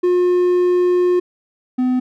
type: tone pair in turn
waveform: triangle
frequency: 358 / 253.1 Hz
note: F4 / B3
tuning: +43 / +43 cents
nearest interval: tritone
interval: 600 cents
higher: first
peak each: -10 / -12 dBFS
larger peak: first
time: 0.03-1.2 / 1.78-2 s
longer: first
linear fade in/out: 10 ms
effects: none